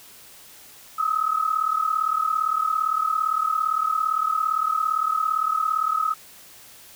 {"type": "tone pair together", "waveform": "sine", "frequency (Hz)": [1256.4, 1294], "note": ["D#6", "E6"], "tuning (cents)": [16, -32], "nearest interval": "minor second", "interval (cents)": 52, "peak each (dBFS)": -23, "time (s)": [0.98, 6.14], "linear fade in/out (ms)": 10, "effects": ["white hiss -47 dBFS RMS until 6.95 s"]}